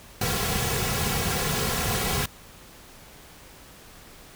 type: noise with comb filter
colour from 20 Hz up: pink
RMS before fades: -26 dBFS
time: 0.21-2.26 s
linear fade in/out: 5 ms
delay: 3.3 ms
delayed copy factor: -0.75
effects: pink hiss -48 dBFS RMS until 4.35 s